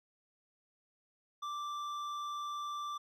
triangle tone with hard clipping, 1174.7 Hz, D6, in tune, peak -39 dBFS, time 1.42-2.98 s, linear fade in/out 10 ms, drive 12 dB, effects none

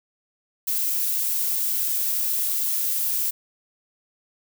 violet noise, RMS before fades -24 dBFS, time 0.67-3.31 s, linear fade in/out 10 ms, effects none

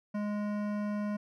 sine tone with hard clipping, 207.7 Hz, G#3, in tune, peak -33 dBFS, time 0.14-1.17 s, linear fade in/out 10 ms, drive 15 dB, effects none

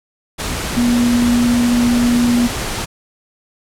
sine tone in noise, 240.5 Hz, B3, 46 cents flat, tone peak -11 dBFS, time 0.76-2.48 s, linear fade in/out 20 ms, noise pink, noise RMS -22 dBFS, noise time 0.38-2.86 s, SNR +8 dB, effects low-pass 11000 Hz 12 dB/octave

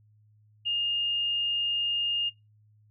sine tone, 2830 Hz, F7, 22 cents sharp, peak -26 dBFS, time 0.65-2.3 s, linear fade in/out 20 ms, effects noise-tail reverb RT60 0.2 s tail -18 dB re dry + added 106 Hz sine -58 dBFS peak until 2.9 s

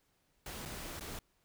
pink noise with dropouts, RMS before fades -44 dBFS, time 0.46-1.19 s, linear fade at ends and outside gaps 2 ms, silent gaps 0.653-0.657 / 0.997-1.008 s, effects pink hiss -75 dBFS RMS until 1.44 s

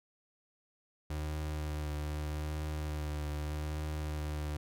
35% pulse tone with vibrato, 75.7 Hz, D#2, 47 cents flat, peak -33 dBFS, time 1.1-4.57 s, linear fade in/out 5 ms, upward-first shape triangle, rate 0.81 Hz, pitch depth 24 cents each way, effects none

